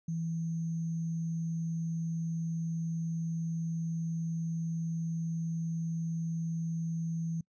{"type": "tone with sample-and-hold", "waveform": "sine", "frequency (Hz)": 164.81, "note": "E3", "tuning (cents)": 0, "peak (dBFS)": -31, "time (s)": [0.08, 7.41], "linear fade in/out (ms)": 5, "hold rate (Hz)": 6300, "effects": ["noise-tail reverb RT60 0.1 s tail -25 dB re dry", "resampled to 16000 Hz"]}